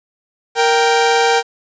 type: tone pair together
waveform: sawtooth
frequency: 466.2 / 784.1 Hz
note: A#4 / G5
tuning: 0 / 0 cents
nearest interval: major sixth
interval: 900 cents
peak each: -10 dBFS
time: 0.55-1.43 s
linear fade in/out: 50 ms
effects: resampled to 16000 Hz + 7-bit